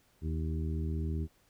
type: harmonic tone with a mistuned harmonic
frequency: 79.6 Hz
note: D#2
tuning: 40 cents sharp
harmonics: 1 / 2 / 3 / 4 / 5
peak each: -32 / -38 / -42 / -44 / -46 dBFS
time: 0.21-1.28 s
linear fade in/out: 50 ms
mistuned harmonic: 5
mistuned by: -19 cents
effects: pink hiss -68 dBFS RMS until 1.49 s